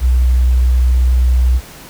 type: tone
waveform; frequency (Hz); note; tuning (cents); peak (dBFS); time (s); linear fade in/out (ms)
sine; 62.4; B1; +19; -8; 0-1.61; 50
effects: pink hiss -36 dBFS RMS until 1.89 s

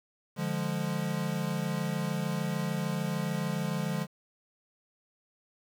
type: chord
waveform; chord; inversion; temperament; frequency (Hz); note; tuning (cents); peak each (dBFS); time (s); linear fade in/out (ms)
square; D diminished; none; equal with one note detuned; 147.85 / 174.61 / 207.7; D3 / F3 / Ab3; +12 / 0 / 0; -35 / -34 / -36; 0.36-4.07; 50
effects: 9-bit

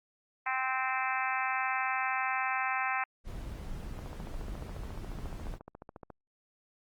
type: harmonic tone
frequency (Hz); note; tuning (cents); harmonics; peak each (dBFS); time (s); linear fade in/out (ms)
260.4; C4; -8; 3 / 4 / 5 / 6 / 7 / 8 / 9 / 10; -35 / -36 / -37 / -38 / -38 / -39 / -40 / -40; 0.46-3.04; 5
type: noise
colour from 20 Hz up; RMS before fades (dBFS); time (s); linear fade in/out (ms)
brown; -40; 3.24-5.59; 50
type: click train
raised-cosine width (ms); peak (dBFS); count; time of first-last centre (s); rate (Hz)
1; -31; 31; 3.99-6.103; 14.2
effects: Opus 24 kbps

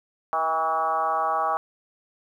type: tone with frequency modulation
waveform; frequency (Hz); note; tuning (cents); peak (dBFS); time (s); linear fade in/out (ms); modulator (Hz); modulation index
sine; 968; B5; -35; -21; 0.33-1.57; 0; 163; 2
effects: 10-bit

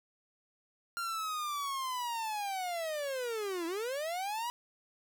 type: linear two-way sweep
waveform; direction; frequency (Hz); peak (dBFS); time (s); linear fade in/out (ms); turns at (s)
45% pulse; down then up; 1394 to 324.1 to 983; -34; 0.97-4.5; 0; 3.66
effects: none

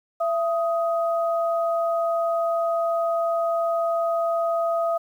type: tone pair together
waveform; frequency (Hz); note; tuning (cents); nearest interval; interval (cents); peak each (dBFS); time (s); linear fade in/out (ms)
sine; 670.7 / 1252; E5 / D#6; +30 / +10; major seventh; 1080; -21 / -28; 0.2-4.98; 10
effects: 9-bit

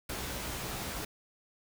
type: noise with comb filter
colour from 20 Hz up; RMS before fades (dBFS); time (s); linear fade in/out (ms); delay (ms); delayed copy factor
pink; -38; 0.09-1.05; 5; 16; +0.65
effects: none

